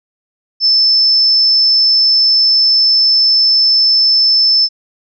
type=tone; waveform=sine; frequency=5274 Hz; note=E8; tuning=in tune; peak=-7 dBFS; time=0.6-4.69 s; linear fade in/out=50 ms; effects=none

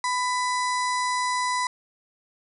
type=harmonic tone with a mistuned harmonic; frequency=997 Hz; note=B5; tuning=16 cents sharp; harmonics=1 / 2 / 4 / 5 / 6 / 7 / 8 / 9 / 10; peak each=-24 / -30 / -36 / -38 / -40 / -41 / -42 / -43 / -44 dBFS; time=0.04-1.67 s; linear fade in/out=2 ms; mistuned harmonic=6; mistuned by=-33 cents; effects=none

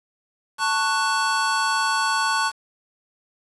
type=chord; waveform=square; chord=F# minor; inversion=first; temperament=just; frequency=888 / 1110 / 1480 Hz; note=A5 / C#6 / F#6; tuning=+16 / +2 / 0 cents; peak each=-25 dBFS; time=0.58-2.52 s; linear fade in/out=50 ms; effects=resampled to 24000 Hz + 7-bit

